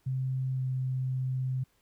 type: tone with pitch glide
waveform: sine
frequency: 130.81 to 129.68 Hz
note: C3 to C3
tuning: 0 to -15 cents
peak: -28 dBFS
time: 0.06-1.64 s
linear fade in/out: 10 ms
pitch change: -15 cents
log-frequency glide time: 0.55-0.61 s
effects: pink hiss -70 dBFS RMS until 1.81 s